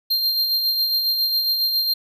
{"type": "tone with tremolo", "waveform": "square", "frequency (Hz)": 4186, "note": "C8", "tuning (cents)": 0, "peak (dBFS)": -17, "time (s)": [0.1, 1.94], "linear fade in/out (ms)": 10, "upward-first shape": "sine", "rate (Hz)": 7.3, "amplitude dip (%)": 40, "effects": []}